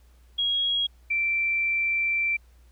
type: tone pair in turn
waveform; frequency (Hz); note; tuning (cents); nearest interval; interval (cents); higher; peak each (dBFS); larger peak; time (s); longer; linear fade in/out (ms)
sine; 3299 / 2345; G#7 / D7; -12 / -3; tritone; 591; first; -22; neither; 0.38-0.87 / 1.1-2.37; second; 10
effects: added 60 Hz sine -52 dBFS peak until 2.71 s + pink hiss -65 dBFS RMS until 2.71 s